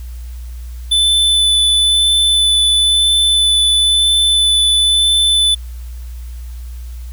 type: tone with vibrato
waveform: square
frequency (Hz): 3504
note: A7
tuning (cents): -8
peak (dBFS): -10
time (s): 0.91-5.55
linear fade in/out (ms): 10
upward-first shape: sine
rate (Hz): 1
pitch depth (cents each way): 9
effects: added 60 Hz sine -25 dBFS peak until 7.12 s + white hiss -46 dBFS RMS until 7.12 s